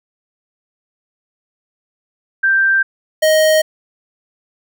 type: tone pair in turn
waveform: sine / square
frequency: 1572 / 625.3 Hz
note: G6 / D#5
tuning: +4 / +8 cents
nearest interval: octave + major third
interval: 1596 cents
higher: first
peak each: -10 dBFS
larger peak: neither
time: 2.43-2.83 / 3.22-3.62 s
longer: neither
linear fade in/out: 10 ms
effects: none